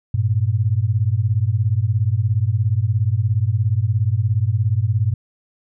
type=beating tone pair; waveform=sine; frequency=99 / 116 Hz; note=G2 / A#2; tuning=+18 / -8 cents; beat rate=17 Hz; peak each=-18 dBFS; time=0.14-5.14 s; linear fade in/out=5 ms; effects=none